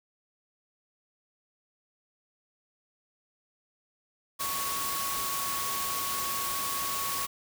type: tone in noise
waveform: sine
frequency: 1112 Hz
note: C#6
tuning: 5 cents sharp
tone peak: -34 dBFS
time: 4.39-7.27 s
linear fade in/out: 20 ms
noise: white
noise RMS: -33 dBFS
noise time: 4.39-7.27 s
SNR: -4 dB
effects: none